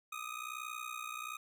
25% pulse ring-modulated tone, 1244 Hz, D#6, 1 cent flat, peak -34 dBFS, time 0.12-1.37 s, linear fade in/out 5 ms, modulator 30.6 Hz, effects none

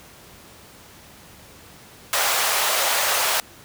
pink high-pass noise, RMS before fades -21 dBFS, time 2.13-3.4 s, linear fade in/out 0 ms, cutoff 590 Hz, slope 24 dB/octave, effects pink hiss -46 dBFS RMS until 3.64 s + high-pass 60 Hz 12 dB/octave

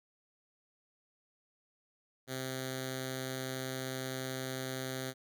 5% pulse tone with notch filter, 130.81 Hz, C3, in tune, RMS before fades -39 dBFS, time 2.27-5.14 s, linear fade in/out 50 ms, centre 1000 Hz, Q 0.86, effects none

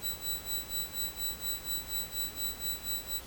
10% pulse tone with tremolo, 3951 Hz, B7, in tune, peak -23 dBFS, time 0.01-3.21 s, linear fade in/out 50 ms, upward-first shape sine, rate 4.2 Hz, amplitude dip 90%, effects added 63 Hz sine -54 dBFS peak until 3.26 s + pink hiss -48 dBFS RMS until 3.26 s

